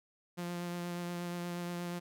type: tone with vibrato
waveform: sawtooth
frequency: 174.61 Hz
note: F3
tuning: in tune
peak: -33 dBFS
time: 0.37-2 s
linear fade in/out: 20 ms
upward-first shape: triangle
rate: 8.4 Hz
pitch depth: 17 cents each way
effects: none